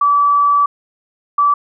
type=tone pair in turn; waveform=sine; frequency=1152 / 1156.2 Hz; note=D6 / D6; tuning=-34 / -27 cents; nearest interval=unison; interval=7 cents; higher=second; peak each=-9 dBFS; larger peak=neither; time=0.01-0.66 / 1.38-1.54 s; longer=first; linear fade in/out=5 ms; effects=none